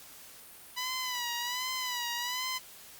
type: tone with vibrato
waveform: 10% pulse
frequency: 987.8 Hz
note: B5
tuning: in tune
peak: -24 dBFS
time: 0.76-2.59 s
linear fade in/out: 20 ms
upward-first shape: sine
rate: 1.3 Hz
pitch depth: 71 cents each way
effects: white hiss -51 dBFS RMS until 2.99 s + Opus 48 kbps